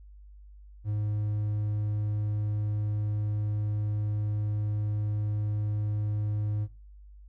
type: tone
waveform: triangle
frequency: 105 Hz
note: G#2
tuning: 19 cents sharp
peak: -25 dBFS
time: 0.84-6.68 s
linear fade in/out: 50 ms
effects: noise-tail reverb RT60 0.3 s tail -21 dB re dry + added 50 Hz sine -47 dBFS peak until 7.28 s